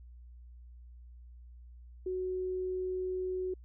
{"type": "tone", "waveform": "sine", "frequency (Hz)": 370, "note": "F#4", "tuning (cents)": 0, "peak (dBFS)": -32, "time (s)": [2.06, 3.54], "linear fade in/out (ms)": 5, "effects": ["added 60 Hz sine -49 dBFS peak until 3.64 s"]}